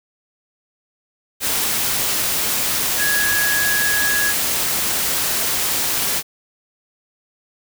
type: tone in noise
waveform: sine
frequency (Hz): 1668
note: G#6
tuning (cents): +7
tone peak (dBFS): -18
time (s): 2.97-4.34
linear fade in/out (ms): 50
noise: white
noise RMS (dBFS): -20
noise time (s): 1.4-6.23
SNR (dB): -1
effects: none